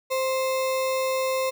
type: tone with sample-and-hold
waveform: sine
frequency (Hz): 523.3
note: C5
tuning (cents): 0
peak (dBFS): -22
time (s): 0.1-1.51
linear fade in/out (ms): 20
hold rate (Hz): 1575
effects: none